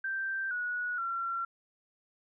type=tone with pitch steps; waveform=sine; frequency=1567 / 1462.1 / 1364.2 Hz; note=G6 / F#6 / F6; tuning=-1 / -21 / -41 cents; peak=-31 dBFS; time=0.04-1.45 s; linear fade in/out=5 ms; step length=470 ms; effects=none